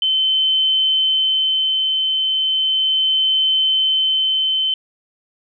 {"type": "tone with tremolo", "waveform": "sine", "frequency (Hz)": 3071, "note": "G7", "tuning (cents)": -36, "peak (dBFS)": -13, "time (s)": [0.02, 4.74], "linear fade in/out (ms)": 2, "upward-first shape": "sine", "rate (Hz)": 0.36, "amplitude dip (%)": 25, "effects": []}